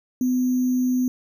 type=tone with sample-and-hold; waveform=sine; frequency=252.7 Hz; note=B3; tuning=40 cents sharp; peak=-18 dBFS; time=0.21-1.08 s; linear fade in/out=2 ms; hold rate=6300 Hz; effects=none